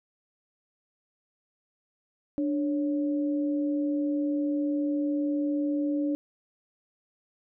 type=tone pair together; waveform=sine; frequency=293.7 / 554 Hz; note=D4 / C#5; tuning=0 / -1 cents; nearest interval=major seventh; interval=1099 cents; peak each=-25 / -35 dBFS; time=2.38-6.15 s; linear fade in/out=0 ms; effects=none